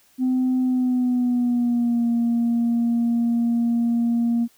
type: tone with pitch glide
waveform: sine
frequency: 255.8 to 234.6 Hz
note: C4 to A#3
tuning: -39 to +11 cents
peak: -16 dBFS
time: 0.18-4.48 s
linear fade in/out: 50 ms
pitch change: -150 cents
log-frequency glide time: 0.6-2.07 s
effects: tanh soft clip ceiling -15 dBFS + white hiss -58 dBFS RMS until 4.57 s